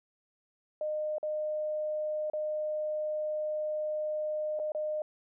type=tone with dropouts; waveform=sine; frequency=611 Hz; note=D#5; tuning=32 cents flat; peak=-30 dBFS; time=0.81-5.02 s; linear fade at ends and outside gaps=2 ms; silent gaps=1.183-1.229 / 2.3-2.334 / 4.591-4.597 / 4.72-4.748 s; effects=none